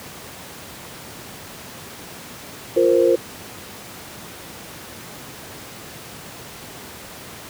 sine chord, F suspended fourth, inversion none, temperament equal, 349.2 / 466.2 / 523.3 Hz, F4 / Bb4 / C5, 0 / 0 / 0 cents, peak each -17 dBFS, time 2.76-3.16 s, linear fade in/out 10 ms, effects pink hiss -37 dBFS RMS until 7.49 s + high-pass 100 Hz 12 dB/octave

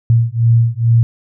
sine beating tone pair, 115 / 117.3 Hz, A#2 / A#2, -23 / +11 cents, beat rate 2.3 Hz, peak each -12 dBFS, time 0.1-1.03 s, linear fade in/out 0 ms, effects none

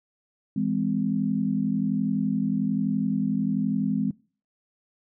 sine chord, E augmented, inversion none, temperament just, 164.81 / 206 / 257.5 Hz, E3 / G#3 / B#3, 0 / -14 / -28 cents, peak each -30 / -25 / -27 dBFS, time 0.56-4.11 s, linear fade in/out 5 ms, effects noise-tail reverb RT60 0.4 s tail -22 dB re dry

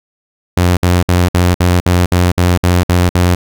sawtooth tone bursts, 88.9 Hz, F2, 31 cents sharp, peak -4 dBFS, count 11, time 0.57-3.35 s, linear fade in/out 5 ms, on 200 ms, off 58 ms, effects none

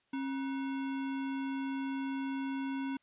sine tone with sample-and-hold, 270 Hz, C#4, 45 cents flat, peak -33 dBFS, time 0.13-2.97 s, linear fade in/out 5 ms, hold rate 1225 Hz, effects white hiss -74 dBFS RMS until 3.02 s + resampled to 8000 Hz

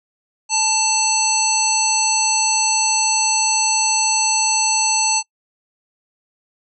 harmonic tone with a mistuned harmonic, 877 Hz, A5, 6 cents flat, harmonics 1 / 3 / 5 / 7 / 9, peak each -21 / -24 / -23 / -20 / -20 dBFS, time 0.49-5.23 s, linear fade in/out 50 ms, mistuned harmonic 3, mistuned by +32 cents, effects noise-tail reverb RT60 0.1 s tail -26 dB re dry

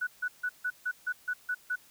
sine tone bursts, 1480 Hz, F#6, in tune, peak -28 dBFS, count 9, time 0.01-1.759 s, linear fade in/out 10 ms, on 61 ms, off 150 ms, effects white hiss -59 dBFS RMS until 1.9 s

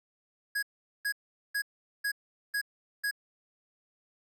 square tone bursts, 1661.2 Hz, G#6, in tune, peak -29 dBFS, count 6, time 0.55-3.112 s, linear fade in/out 10 ms, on 77 ms, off 420 ms, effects none

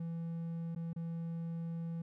triangle tone with dropouts, 166.6 Hz, E3, 19 cents sharp, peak -35 dBFS, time 0-2.02 s, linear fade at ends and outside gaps 5 ms, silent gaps 0.75-0.76 / 0.932-0.961 s, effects none

